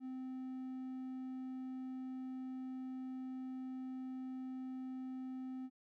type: tone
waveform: triangle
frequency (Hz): 258.8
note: C4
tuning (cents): -19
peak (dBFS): -40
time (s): 0-5.7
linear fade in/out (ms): 50
effects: none